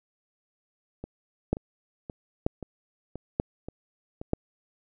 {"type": "two click trains", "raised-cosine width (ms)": 2, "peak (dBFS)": [-23, -10], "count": [7, 4], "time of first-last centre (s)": [[1.04, 4.215], [1.53, 4.334]], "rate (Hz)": [1.89, 1.07], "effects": []}